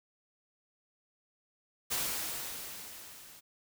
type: noise with level ramp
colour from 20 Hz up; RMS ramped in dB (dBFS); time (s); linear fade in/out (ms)
white; -32 to -54; 1.9-3.41; 20
effects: none